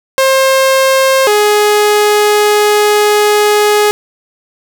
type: tone pair in turn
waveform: sawtooth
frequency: 532 / 418 Hz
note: C5 / G#4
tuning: +29 / +11 cents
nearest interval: major third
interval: 418 cents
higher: first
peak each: -3 dBFS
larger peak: neither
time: 0.18-1.27 / 1.27-3.91 s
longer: second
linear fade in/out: 0 ms
effects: none